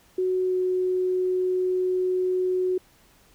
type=tone with pitch glide; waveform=sine; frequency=370 to 367.9 Hz; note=F#4 to F#4; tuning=0 to -10 cents; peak=-21 dBFS; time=0.18-2.78 s; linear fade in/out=5 ms; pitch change=-10 cents; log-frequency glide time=0.46-0.55 s; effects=pink hiss -58 dBFS RMS until 3.34 s